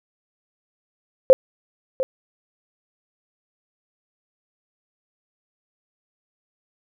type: tone with echo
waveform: sine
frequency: 524 Hz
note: C5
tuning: 2 cents sharp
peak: -5 dBFS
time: 1.3-1.33 s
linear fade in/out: 0 ms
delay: 700 ms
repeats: 1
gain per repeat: -14 dB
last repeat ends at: 2.03 s
effects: none